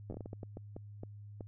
slowing click train, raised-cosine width 2 ms, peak -30 dBFS, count 13, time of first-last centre 0.1-1.408 s, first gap 10 ms, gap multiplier 1.39, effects added 103 Hz sine -47 dBFS peak until 1.47 s

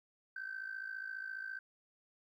sine tone with amplitude modulation, 1548 Hz, G6, 22 cents flat, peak -36 dBFS, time 0.36-1.59 s, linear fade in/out 5 ms, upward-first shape sine, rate 54.7 Hz, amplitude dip 80%, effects tanh soft clip ceiling -35 dBFS + 13-bit

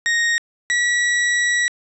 40% pulse tone pair in turn, 1864.7 / 1932.3 Hz, A#6 / B6, 0 / -38 cents, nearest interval minor second, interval 62 cents, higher second, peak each -15 dBFS, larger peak neither, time 0.06-0.38 / 0.7-1.68 s, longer second, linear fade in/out 0 ms, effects resampled to 22050 Hz + 9-bit

